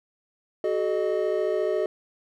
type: tone cluster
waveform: triangle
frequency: 374.7 / 428.9 / 614 Hz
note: F#4 / A4 / D#5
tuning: +22 / -44 / -23 cents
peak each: -25 dBFS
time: 0.64-1.86 s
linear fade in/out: 2 ms
effects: none